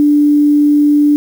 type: tone with quantisation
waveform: sine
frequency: 293.7 Hz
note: D4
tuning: in tune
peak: -6 dBFS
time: 0-1.16 s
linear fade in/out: 0 ms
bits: 6
effects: none